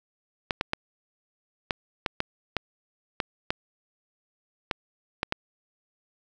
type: clicks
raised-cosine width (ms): 0.3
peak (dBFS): -9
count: 12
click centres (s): 0.508 / 0.611 / 0.734 / 1.708 / 2.062 / 2.204 / 2.567 / 3.202 / 3.505 / 4.712 / 5.231 / 5.324
effects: none